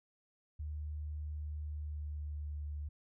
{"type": "tone with pitch glide", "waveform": "sine", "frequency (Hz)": [75.4, 73.93], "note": ["D2", "D2"], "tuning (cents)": [46, 12], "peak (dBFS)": -38, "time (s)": [0.59, 2.89], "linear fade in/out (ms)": 10, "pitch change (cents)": -34, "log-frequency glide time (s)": [1.4, 2.68], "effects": []}